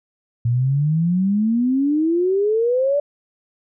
sine exponential sweep, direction up, 115.5 to 587.3 Hz, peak -15 dBFS, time 0.45-3 s, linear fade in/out 5 ms, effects none

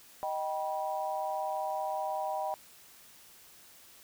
sine chord, Eb augmented, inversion none, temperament just, 622.3 / 777.8 / 972.3 Hz, Eb5 / G5 / B5, 0 / -14 / -27 cents, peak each -36 / -34 / -38 dBFS, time 0.23-2.54 s, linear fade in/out 0 ms, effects white hiss -56 dBFS RMS until 4.03 s

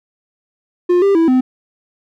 triangle tone with pitch steps, 354.7 / 396.7 / 328.9 / 256.2 Hz, F4 / G4 / E4 / C4, +27 / +21 / -4 / -36 cents, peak -7 dBFS, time 0.89-1.41 s, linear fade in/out 10 ms, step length 130 ms, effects none

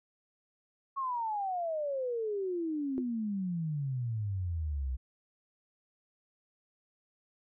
sine exponential sweep, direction down, 1108.7 to 61.74 Hz, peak -31 dBFS, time 0.96-4.97 s, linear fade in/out 20 ms
sine tone with exponential decay, 350.9 Hz, F4, 8 cents sharp, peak -29 dBFS, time 2.98-3.07 s, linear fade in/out 0 ms, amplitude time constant 19 ms
effects none

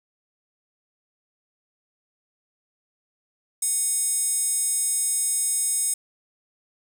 square tone with high-pass filter, 740 Hz, F#5, in tune, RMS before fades -24 dBFS, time 3.62-5.94 s, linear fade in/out 5 ms, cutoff 8400 Hz, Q 5.8, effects 8-bit

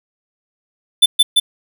square tone with echo, 3520 Hz, A7, in tune, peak -5 dBFS, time 1.02-1.06 s, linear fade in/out 10 ms, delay 170 ms, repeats 2, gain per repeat -2 dB, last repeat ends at 1.4 s, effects none

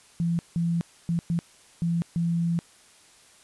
sine tone bursts at uneven times, 169.1 Hz, E3, 44 cents sharp, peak -22 dBFS, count 6, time 0.2-0.39 / 0.56-0.81 / 1.09-1.19 / 1.3-1.39 / 1.82-2.02 / 2.16-2.59 s, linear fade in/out 0 ms, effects white hiss -55 dBFS RMS until 3.43 s + resampled to 24000 Hz

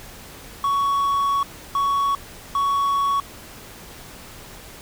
triangle tone bursts at uneven times, 1117 Hz, C#6, 13 cents sharp, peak -16 dBFS, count 3, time 0.64-1.43 / 1.75-2.15 / 2.55-3.2 s, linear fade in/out 2 ms, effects pink hiss -41 dBFS RMS until 4.81 s

